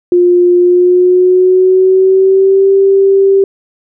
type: tone with pitch glide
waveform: sine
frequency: 354.2 to 390.7 Hz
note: F4 to G4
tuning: +24 to -6 cents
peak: -4 dBFS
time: 0.12-3.44 s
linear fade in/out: 2 ms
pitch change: +170 cents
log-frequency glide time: 0.58-2.71 s
effects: none